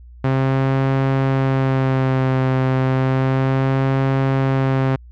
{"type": "tone with vibrato", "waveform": "sawtooth", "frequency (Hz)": 132.6, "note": "C3", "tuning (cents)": 23, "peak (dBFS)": -11, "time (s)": [0.24, 4.96], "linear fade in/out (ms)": 5, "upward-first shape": "sine", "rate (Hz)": 0.32, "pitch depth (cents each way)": 25, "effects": ["added 60 Hz sine -38 dBFS peak until 5.11 s", "low-pass 2000 Hz 12 dB/octave"]}